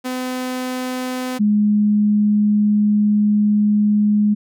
sawtooth / sine tone pair in turn, 254.2 / 208.8 Hz, C4 / G#3, -50 / +10 cents, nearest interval minor third, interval 340 cents, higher first, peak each -18 / -12 dBFS, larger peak second, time 0.04-1.39 / 1.39-4.35 s, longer second, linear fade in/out 20 ms, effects none

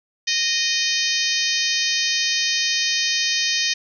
harmonic tone, 618 Hz, D#5, 12 cents flat, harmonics 3 / 4 / 5 / 6 / 7 / 8 / 9 / 10, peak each -27 / -27 / -27 / -27 / -27 / -27 / -27 / -27 dBFS, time 0.27-3.74 s, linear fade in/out 10 ms, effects none

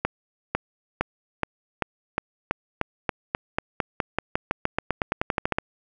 accelerating click train, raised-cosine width 0.5 ms, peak -7 dBFS, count 27, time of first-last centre 0.05-5.585 s, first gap 500 ms, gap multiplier 0.92, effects none

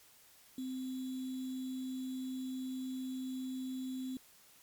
sine tone with sample-and-hold, 259 Hz, C4, 17 cents flat, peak -37 dBFS, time 0.58-4.17 s, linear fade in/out 2 ms, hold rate 3675 Hz, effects white hiss -62 dBFS RMS until 4.62 s + MP3 96 kbps

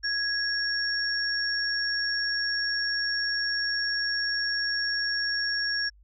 sine tone pair together, 1661.2 / 5517 Hz, G#6 / F8, 0 / -22 cents, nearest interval octave + major sixth, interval 2078 cents, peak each -28 dBFS, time 0.03-5.9 s, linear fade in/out 20 ms, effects added 50 Hz sine -53 dBFS peak until 6.03 s

